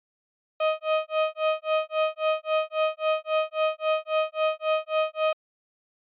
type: tone with tremolo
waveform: 35% pulse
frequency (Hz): 626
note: D#5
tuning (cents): +10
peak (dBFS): -18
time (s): 0.6-5.33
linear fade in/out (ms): 5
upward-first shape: sine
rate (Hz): 3.7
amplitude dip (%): 100
effects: resampled to 8000 Hz